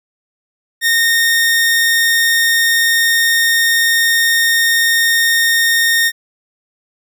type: tone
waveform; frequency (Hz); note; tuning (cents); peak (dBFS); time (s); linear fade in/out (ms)
sawtooth; 1841; A#6; -22; -7; 0.81-6.12; 50
effects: none